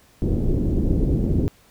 pink low-pass noise, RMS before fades -20 dBFS, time 0.22-1.48 s, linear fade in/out 0 ms, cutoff 380 Hz, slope 24 dB/octave, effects pink hiss -55 dBFS RMS until 1.7 s

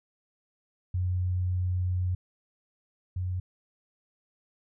sine tone pair in turn, 90.8 / 91.2 Hz, F#2 / F#2, -32 / -24 cents, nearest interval unison, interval 8 cents, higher second, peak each -25 / -28 dBFS, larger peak first, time 0.94-2.15 / 3.16-3.4 s, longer first, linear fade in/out 5 ms, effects none

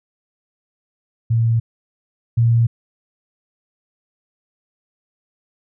sine tone pair in turn, 114.8 / 116.54 Hz, A#2 / A#2, -26 / 0 cents, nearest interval unison, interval 26 cents, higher second, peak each -13 / -11 dBFS, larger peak second, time 1.3-1.6 / 2.37-2.67 s, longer neither, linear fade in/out 10 ms, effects none

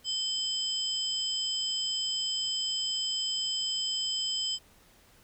sine tone cluster, 3102 / 5050 / 7710 Hz, G7 / D#8 / B8, -19 / +25 / -43 cents, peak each -31 / -33 / -39 dBFS, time 0.04-4.59 s, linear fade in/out 50 ms, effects pink hiss -60 dBFS RMS until 5.23 s

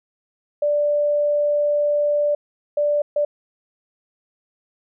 sine tone bursts at uneven times, 587.3 Hz, D5, in tune, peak -16 dBFS, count 3, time 0.62-2.35 / 2.77-3.02 / 3.16-3.25 s, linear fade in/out 5 ms, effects none

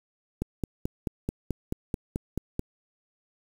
click train, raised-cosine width 3 ms, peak -15 dBFS, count 11, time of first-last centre 0.42-2.594 s, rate 4.6 Hz, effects 7-bit

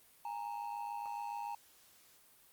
triangle ring-modulated tone, 876 Hz, A5, 8 cents flat, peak -34 dBFS, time 0.25-1.55 s, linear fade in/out 2 ms, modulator 53.5 Hz, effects white hiss -64 dBFS RMS until 2.52 s + Opus 32 kbps

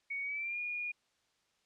sine tone with pitch glide, 2234 to 2436 Hz, C#7 to D#7, +13 to -37 cents, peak -35 dBFS, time 0.1-0.92 s, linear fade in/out 10 ms, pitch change +150 cents, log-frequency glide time 0.23-0.59 s, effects white hiss -75 dBFS RMS until 1.65 s + low-pass 6000 Hz 12 dB/octave

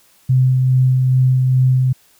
sine tone with tremolo, 129 Hz, C3, 24 cents flat, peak -9 dBFS, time 0.29-1.93 s, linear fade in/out 10 ms, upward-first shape sine, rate 2.4 Hz, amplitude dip 25%, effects white hiss -53 dBFS RMS until 2.19 s

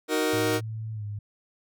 sawtooth chord, D# minor, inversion none, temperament just, 311.1 / 373.4 / 466.7 Hz, D#4 / F#4 / A#4, 0 / +16 / +2 cents, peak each -23 / -26 / -22 dBFS, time 0.08-0.61 s, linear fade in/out 50 ms
sine tone with pitch glide, 110.4 to 103.6 Hz, A2 to G#2, +6 to -4 cents, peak -31 dBFS, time 0.33-1.19 s, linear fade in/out 5 ms, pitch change -110 cents, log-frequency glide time 0.93-1.04 s
white noise with exponential growth, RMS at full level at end -36 dBFS, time 0.46-0.55 s, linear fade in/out 0 ms, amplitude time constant 19 ms
effects none

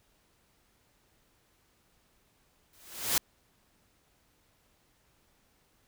white noise with exponential growth, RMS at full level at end -24 dBFS, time 2.73-3.18 s, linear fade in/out 2 ms, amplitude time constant 97 ms, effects pink hiss -69 dBFS RMS until 5.87 s

